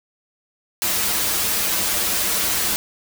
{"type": "noise with comb filter", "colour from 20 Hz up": "white", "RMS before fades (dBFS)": -21, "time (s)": [0.82, 2.76], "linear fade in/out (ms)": 0, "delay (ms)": 7.5, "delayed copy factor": -0.85, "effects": []}